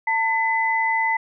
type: tone pair together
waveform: sine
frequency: 897.3 / 2012 Hz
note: A5 / B6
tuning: +34 / +32 cents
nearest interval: octave + major second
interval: 1398 cents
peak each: -21 dBFS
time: 0.07-1.17 s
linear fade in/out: 5 ms
effects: none